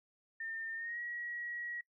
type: tone with pitch glide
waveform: sine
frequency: 1808 to 1911.1 Hz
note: A6 to A#6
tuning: +47 to +43 cents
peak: -39 dBFS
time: 0.4-1.81 s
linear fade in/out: 5 ms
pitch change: +96 cents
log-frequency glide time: 0.75-1 s
effects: noise-tail reverb RT60 0.1 s tail -22 dB re dry